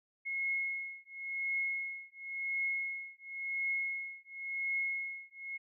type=tone with tremolo; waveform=sine; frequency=2168 Hz; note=C#7; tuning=39 cents flat; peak=-30 dBFS; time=0.25-5.58 s; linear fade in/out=20 ms; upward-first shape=triangle; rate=0.94 Hz; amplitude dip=100%; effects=none